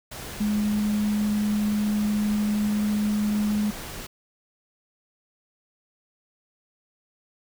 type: tone in noise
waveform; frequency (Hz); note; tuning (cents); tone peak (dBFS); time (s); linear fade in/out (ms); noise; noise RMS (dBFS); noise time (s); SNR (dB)
sine; 209.5; G#3; +15; -21; 0.4-3.71; 10; pink; -37; 0.11-4.07; +13
effects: none